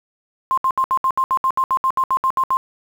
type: tone bursts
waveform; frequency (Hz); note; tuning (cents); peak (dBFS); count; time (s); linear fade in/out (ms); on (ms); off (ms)
sine; 1054; C6; +12; -14; 16; 0.51-2.57; 0; 65; 68
effects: 7-bit